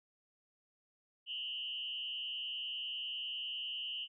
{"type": "tone with frequency modulation", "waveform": "sine", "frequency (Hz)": 2960, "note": "F#7", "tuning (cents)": 0, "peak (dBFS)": -38, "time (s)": [1.26, 4.08], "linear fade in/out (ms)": 50, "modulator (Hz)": 130, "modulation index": 1.2, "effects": []}